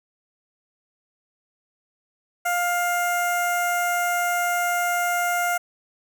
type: tone with notch filter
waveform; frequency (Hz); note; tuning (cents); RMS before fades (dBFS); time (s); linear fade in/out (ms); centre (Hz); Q
15% pulse; 704; F5; +14; -23; 2.45-5.58; 10; 3700; 0.62
effects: none